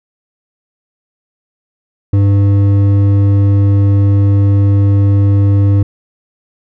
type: tone with hard clipping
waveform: sine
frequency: 99.9 Hz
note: G2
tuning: 33 cents sharp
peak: -8 dBFS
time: 2.13-5.83 s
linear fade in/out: 5 ms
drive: 8 dB
effects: none